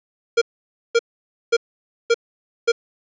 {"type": "tone bursts", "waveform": "square", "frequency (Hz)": 466.2, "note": "A#4", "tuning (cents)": 0, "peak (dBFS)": -13, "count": 5, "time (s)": [0.37, 2.72], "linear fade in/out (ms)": 10, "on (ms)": 46, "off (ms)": 530, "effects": ["resampled to 16000 Hz", "8-bit"]}